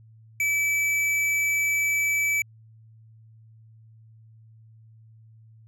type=tone with hard clipping; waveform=sine; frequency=2304 Hz; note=D7; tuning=34 cents flat; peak=-23 dBFS; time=0.4-2.42 s; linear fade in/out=2 ms; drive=12 dB; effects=added 111 Hz sine -49 dBFS peak until 5.67 s